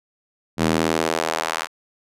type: tone with high-pass filter sweep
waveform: square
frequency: 40.47 Hz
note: E1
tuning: 31 cents flat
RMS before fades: -22 dBFS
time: 0.57-1.68 s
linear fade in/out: 50 ms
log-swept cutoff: 180 to 1200 Hz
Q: 1.1
effects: low-pass 11000 Hz 12 dB/octave